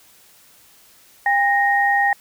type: tone pair together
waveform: sine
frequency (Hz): 804.3 / 1865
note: G5 / A#6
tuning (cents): +44 / 0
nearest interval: octave + minor third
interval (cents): 1456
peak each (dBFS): -17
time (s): 1.26-2.13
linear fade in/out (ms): 2
effects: white hiss -51 dBFS RMS until 2.2 s